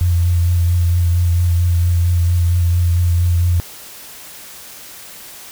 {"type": "tone with vibrato", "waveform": "sine", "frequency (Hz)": 86.8, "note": "F2", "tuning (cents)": -10, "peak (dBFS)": -11, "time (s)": [0.01, 3.6], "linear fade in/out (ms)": 0, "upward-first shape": "triangle", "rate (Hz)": 4.4, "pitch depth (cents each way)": 31, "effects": ["white hiss -36 dBFS RMS until 5.51 s"]}